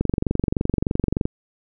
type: click train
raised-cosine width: 3 ms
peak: -7 dBFS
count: 30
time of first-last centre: 0.01-1.255 s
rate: 23.3 Hz
effects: none